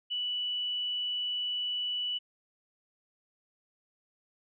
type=tone; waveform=sine; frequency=2960 Hz; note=F#7; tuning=in tune; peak=-30 dBFS; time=0.1-2.19 s; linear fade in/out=20 ms; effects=none